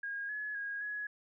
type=tone with pitch steps; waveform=sine; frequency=1630 / 1698 / 1639 / 1681 Hz; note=G#6 / G#6 / G#6 / G#6; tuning=-33 / +38 / -23 / +20 cents; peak=-36 dBFS; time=0.03-1.07 s; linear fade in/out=5 ms; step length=260 ms; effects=none